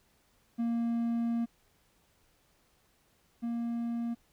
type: tone pair in turn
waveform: triangle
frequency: 233.1 / 234.3 Hz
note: A#3 / A#3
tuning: 0 / +9 cents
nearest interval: unison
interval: 9 cents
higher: second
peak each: -26 / -29 dBFS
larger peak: first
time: 0.58-1.46 / 3.42-4.15 s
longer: first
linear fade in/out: 20 ms
effects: pink hiss -69 dBFS RMS until 4.32 s